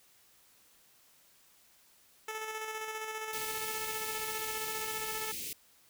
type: tone with tremolo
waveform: 10% pulse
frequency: 436.9 Hz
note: A4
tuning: 12 cents flat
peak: -28 dBFS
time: 2.28-5.32 s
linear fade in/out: 5 ms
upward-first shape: square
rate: 15 Hz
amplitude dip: 35%
type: band-stop noise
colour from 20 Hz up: white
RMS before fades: -40 dBFS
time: 3.33-5.53 s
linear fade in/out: 2 ms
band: 490 to 2100 Hz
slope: 48 dB/octave
effects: white hiss -64 dBFS RMS until 5.89 s